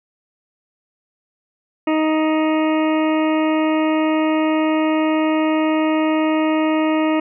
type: harmonic tone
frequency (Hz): 312.7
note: D#4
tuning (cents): +9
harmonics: 1 / 2 / 3 / 4 / 6 / 7 / 8 / 9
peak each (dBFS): -16 / -22 / -26 / -28 / -32 / -33 / -34 / -35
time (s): 1.87-7.2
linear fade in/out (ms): 5
effects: none